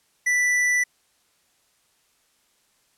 sine tone with tanh clipping, 1975.5 Hz, B6, in tune, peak -20 dBFS, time 0.26-0.84 s, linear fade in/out 10 ms, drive 15 dB, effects white hiss -65 dBFS RMS until 2.97 s + low-pass 11000 Hz 12 dB/octave

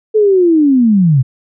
sine linear sweep, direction down, 440 to 121 Hz, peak -6 dBFS, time 0.14-1.23 s, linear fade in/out 20 ms, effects none

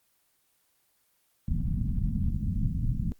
pink low-pass noise, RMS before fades -28 dBFS, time 1.48-3.12 s, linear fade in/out 0 ms, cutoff 230 Hz, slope 48 dB/octave, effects white hiss -70 dBFS RMS until 3.19 s + Opus 24 kbps

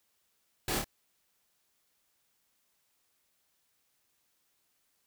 pink noise with echo, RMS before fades -33 dBFS, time 0.68-0.79 s, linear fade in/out 2 ms, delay 27 ms, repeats 2, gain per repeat -3 dB, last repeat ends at 0.844 s, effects white hiss -75 dBFS RMS until 5.06 s

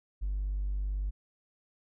sine tone with hard clipping, 49 Hz, G1, in tune, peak -30 dBFS, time 0.21-1.11 s, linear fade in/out 20 ms, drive 1 dB, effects none

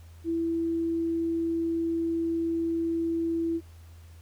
sine tone, 331.6 Hz, E4, 10 cents sharp, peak -25 dBFS, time 0.24-3.61 s, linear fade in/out 50 ms, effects added 83 Hz sine -46 dBFS peak until 4.21 s + pink hiss -60 dBFS RMS until 4.21 s

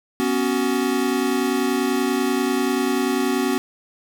square chord, B suspended second, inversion none, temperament equal with one note detuned, 246.9 / 277.2 / 374.1 Hz, B3 / C#4 / F#4, 0 / 0 / +19 cents, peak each -24 dBFS, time 0.2-3.58 s, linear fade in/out 0 ms, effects none

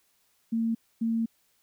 sine tone pair in turn, 227.5 / 227.5 Hz, A#3 / A#3, -42 / -42 cents, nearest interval unison, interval 0 cents, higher neither, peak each -24 dBFS, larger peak neither, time 0.52-0.75 / 1.01-1.26 s, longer second, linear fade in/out 10 ms, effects white hiss -69 dBFS RMS until 1.62 s

